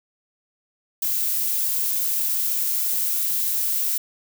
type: noise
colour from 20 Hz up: violet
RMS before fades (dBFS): -23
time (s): 1.02-3.98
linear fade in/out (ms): 5
effects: none